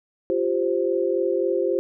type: chord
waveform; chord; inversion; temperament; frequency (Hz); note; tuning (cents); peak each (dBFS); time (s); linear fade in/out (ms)
sine; F suspended second; none; just; 349.2 / 392.9 / 523.8; F4 / G4 / C5; 0 / +4 / +2; -24; 0.3-1.79; 0
effects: none